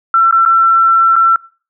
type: tone with dropouts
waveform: sine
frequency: 1346 Hz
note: E6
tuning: 36 cents sharp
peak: -6 dBFS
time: 0.14-1.36 s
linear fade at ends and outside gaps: 2 ms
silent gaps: 0.311-0.325 / 0.452-0.46 / 1.157-1.163 s
effects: noise-tail reverb RT60 0.4 s tail -23 dB re dry